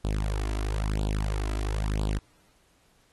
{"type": "tone with flanger", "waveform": "sawtooth", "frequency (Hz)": 51.91, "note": "G#1", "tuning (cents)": 0, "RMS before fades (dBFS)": -28, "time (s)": [0.04, 2.19], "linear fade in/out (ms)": 10, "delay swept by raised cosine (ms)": [0.24, 3.04], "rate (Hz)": 1, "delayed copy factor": 1, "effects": ["pink hiss -64 dBFS RMS until 3.12 s", "AAC 32 kbps"]}